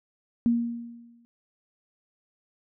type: tone with exponential decay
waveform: sine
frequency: 235.2 Hz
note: A#3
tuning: 16 cents sharp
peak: -17 dBFS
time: 0.46-1.25 s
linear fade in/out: 0 ms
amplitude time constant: 170 ms
effects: none